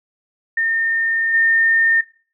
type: tone with level steps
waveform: sine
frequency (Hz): 1819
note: A#6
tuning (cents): -43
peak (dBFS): -15 / -11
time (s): 0.57-2.01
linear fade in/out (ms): 5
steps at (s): 1.33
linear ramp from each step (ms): 20
effects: noise-tail reverb RT60 0.4 s tail -21 dB re dry